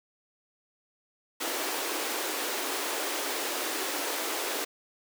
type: high-pass noise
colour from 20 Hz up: pink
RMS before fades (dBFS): -32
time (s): 1.4-4.65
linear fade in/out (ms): 10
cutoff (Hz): 290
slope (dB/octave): 48
effects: none